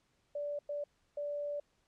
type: tone bursts at uneven times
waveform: sine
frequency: 582 Hz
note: D5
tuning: 16 cents flat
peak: -35 dBFS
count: 3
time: 0.35-0.59 / 0.69-0.84 / 1.17-1.6 s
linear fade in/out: 5 ms
effects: pink hiss -75 dBFS RMS until 1.87 s + low-pass 8000 Hz 12 dB/octave